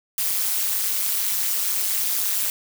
blue noise with amplitude modulation, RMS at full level -19 dBFS, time 0.18-2.5 s, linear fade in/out 2 ms, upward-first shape sine, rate 202 Hz, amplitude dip 100%, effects none

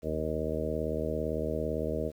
harmonic tone with a mistuned harmonic, 77.78 Hz, D#2, in tune, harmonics 1 / 2 / 3 / 4 / 5 / 6 / 7 / 8, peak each -37 / -39 / -38 / -39 / -39 / -35 / -38 / -37 dBFS, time 0.02-2.12 s, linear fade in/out 50 ms, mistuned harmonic 1, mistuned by -89 cents, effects 10-bit

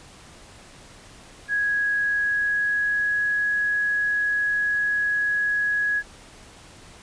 sine tone with pitch glide, 1661.2 to 1671.8 Hz, G#6 to G#6, 0 to +11 cents, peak -20 dBFS, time 1.48-6.03 s, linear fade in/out 50 ms, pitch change +11 cents, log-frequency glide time 2.03-3.23 s, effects pink hiss -47 dBFS RMS until 7.02 s + resampled to 22050 Hz

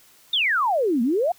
sine exponential two-way sweep, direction down then up, 3729 to 221.7 to 748 Hz, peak -18 dBFS, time 0.33-1.32 s, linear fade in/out 5 ms, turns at 1.02 s, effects white hiss -54 dBFS RMS until 1.38 s

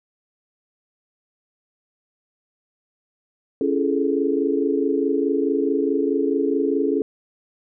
sine chord, A major seventh, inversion first, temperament equal with one note detuned, 277.2 / 336.4 / 415.3 / 440 Hz, C#4 / E4 / G#4 / A4, 0 / +35 / 0 / 0 cents, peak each -22 / -25 / -23 / -25 dBFS, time 3.61-7.02 s, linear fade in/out 2 ms, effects none

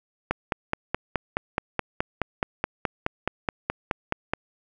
click train, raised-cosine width 0.5 ms, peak -8 dBFS, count 20, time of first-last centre 0.31-4.335 s, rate 4.72 Hz, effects none

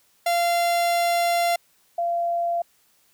45% pulse / sine tone pair in turn, 690 / 687.1 Hz, F5 / F5, -21 / -28 cents, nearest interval unison, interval 7 cents, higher first, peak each -19 / -21 dBFS, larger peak first, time 0.26-1.56 / 1.98-2.62 s, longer first, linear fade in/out 5 ms, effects white hiss -62 dBFS RMS until 3.13 s

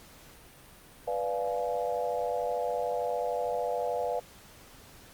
sine chord, B diminished seventh, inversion none, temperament equal with one note detuned, 493.9 / 587.3 / 698.5 / 847.1 Hz, B4 / D5 / F5 / Ab5, 0 / 0 / 0 / +34 cents, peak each -32 / -34 / -33 / -38 dBFS, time 1.07-4.2 s, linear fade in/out 10 ms, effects pink hiss -53 dBFS RMS until 5.13 s + Opus 48 kbps

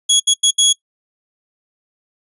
20% pulse tone bursts at uneven times, 3340 Hz, G#7, 9 cents sharp, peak -4 dBFS, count 4, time 0.09-0.2 / 0.27-0.34 / 0.43-0.51 / 0.58-0.73 s, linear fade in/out 10 ms, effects noise-tail reverb RT60 0.1 s tail -22 dB re dry + resampled to 24000 Hz

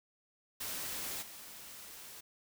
white noise with level steps, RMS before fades -40 / -50 dBFS, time 0.6-2.21 s, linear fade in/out 10 ms, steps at 1.21 s, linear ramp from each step 20 ms, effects none

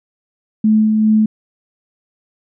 sine tone with tremolo, 216.4 Hz, A3, 29 cents flat, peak -8 dBFS, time 0.64-1.26 s, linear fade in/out 5 ms, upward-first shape sine, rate 2.5 Hz, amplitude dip 30%, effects none

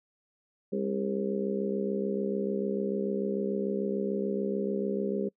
harmonic tone with a mistuned harmonic, 66.8 Hz, C2, 36 cents sharp, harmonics 3 / 4 / 5 / 6 / 7 / 8, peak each -32 / -39 / -42 / -32 / -36 / -38 dBFS, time 0.72-5.29 s, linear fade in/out 10 ms, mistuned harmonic 5, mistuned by -48 cents, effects noise-tail reverb RT60 0.1 s tail -25 dB re dry

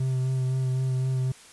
triangle tone with vibrato, 130 Hz, C3, 11 cents flat, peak -21 dBFS, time 0-1.32 s, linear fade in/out 5 ms, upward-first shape sine, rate 3.9 Hz, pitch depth 17 cents each way, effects white hiss -50 dBFS RMS until 1.52 s + resampled to 24000 Hz

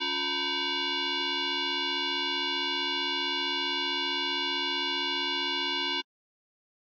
sine tone with frequency modulation, 279.3 Hz, C#4, 13 cents sharp, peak -27 dBFS, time 0-6.02 s, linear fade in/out 20 ms, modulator 634 Hz, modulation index 6.2, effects AAC 64 kbps

